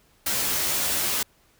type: noise with comb filter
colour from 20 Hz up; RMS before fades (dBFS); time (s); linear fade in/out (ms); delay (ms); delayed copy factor
white; -25; 0.26-1.23; 5; 14; +0.85
effects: pink hiss -61 dBFS RMS until 1.59 s